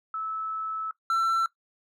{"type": "tone pair in turn", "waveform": ["sine", "triangle"], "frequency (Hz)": [1305, 1342.5], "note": ["E6", "E6"], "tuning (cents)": [-18, 31], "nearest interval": "unison", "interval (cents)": 49, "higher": "second", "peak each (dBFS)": [-29, -20], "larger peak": "second", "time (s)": [[0.14, 0.91], [1.1, 1.46]], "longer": "first", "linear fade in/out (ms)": 2, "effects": ["noise-tail reverb RT60 0.1 s tail -17 dB re dry"]}